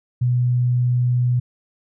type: tone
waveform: sine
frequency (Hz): 123.47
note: B2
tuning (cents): 0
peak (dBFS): -15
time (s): 0.21-1.4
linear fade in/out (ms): 10
effects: none